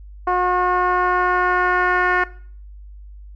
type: tone with low-pass filter sweep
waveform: 10% pulse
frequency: 361.3 Hz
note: F#4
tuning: 41 cents flat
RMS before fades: -18 dBFS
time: 0.27-2.24 s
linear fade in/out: 5 ms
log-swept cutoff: 990 to 1700 Hz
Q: 2.1
effects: noise-tail reverb RT60 0.5 s tail -19 dB re dry + added 50 Hz sine -36 dBFS peak until 3.35 s